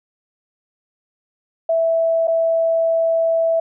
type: tone with dropouts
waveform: sine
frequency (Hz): 658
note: E5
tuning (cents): -3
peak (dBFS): -14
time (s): 1.69-3.6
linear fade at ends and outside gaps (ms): 5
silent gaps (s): 2.273-2.279
effects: none